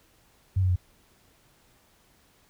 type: tone with pitch steps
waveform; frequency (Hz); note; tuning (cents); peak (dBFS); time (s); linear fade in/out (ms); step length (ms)
sine; 94.8 / 92.26 / 89.79; F#2 / F#2 / F2; +43 / -4 / +49; -20; 0.56-0.761; 10; 67
effects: pink hiss -62 dBFS RMS until 2.49 s